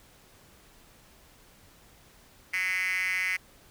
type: tone with high-pass filter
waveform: 5% pulse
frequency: 185 Hz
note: F#3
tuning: in tune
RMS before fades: -29 dBFS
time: 2.53-3.37 s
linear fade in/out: 10 ms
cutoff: 2100 Hz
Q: 8.6
effects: pink hiss -57 dBFS RMS until 3.7 s